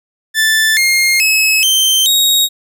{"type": "tone with pitch steps", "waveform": "sawtooth", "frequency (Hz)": [1760, 2130, 2577, 3118, 3773], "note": ["A6", "C7", "E7", "G7", "A#7"], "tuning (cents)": [0, 30, -40, -10, 20], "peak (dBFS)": -6, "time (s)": [0.34, 2.49], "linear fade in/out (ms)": 50, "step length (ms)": 430, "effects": []}